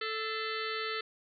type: harmonic tone with a mistuned harmonic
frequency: 440 Hz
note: A4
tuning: in tune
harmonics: 1 / 3 / 4 / 5 / 6 / 7 / 8 / 9 / 10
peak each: -39 / -38 / -42 / -41 / -44 / -45 / -45 / -46 / -44 dBFS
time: 0.01-1.01 s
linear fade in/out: 5 ms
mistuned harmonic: 5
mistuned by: -120 cents
effects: none